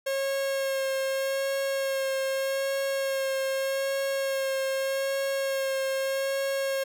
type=tone with vibrato; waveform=45% pulse; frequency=541 Hz; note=C#5; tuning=42 cents flat; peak=-26 dBFS; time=0.06-6.84 s; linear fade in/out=10 ms; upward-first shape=sine; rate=0.82 Hz; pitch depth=17 cents each way; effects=none